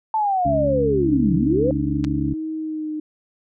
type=linear two-way sweep; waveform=sine; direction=down then up; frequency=891 to 158.3 to 541 Hz; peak=-17 dBFS; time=0.14-1.71 s; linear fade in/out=2 ms; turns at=1.35 s
type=harmonic tone; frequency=70.4 Hz; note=C#2; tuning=27 cents sharp; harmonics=1 / 2 / 3 / 4; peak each=-28 / -25 / -30 / -24 dBFS; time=0.45-2.34 s; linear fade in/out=5 ms
type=tone with vibrato; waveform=sine; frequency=311.1 Hz; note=D#4; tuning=in tune; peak=-24 dBFS; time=1.1-3 s; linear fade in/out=5 ms; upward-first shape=sine; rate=0.91 Hz; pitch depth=26 cents each way
type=clicks; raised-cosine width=0.2 ms; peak=-17 dBFS; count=2; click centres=2.042 / 2.047 s
effects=none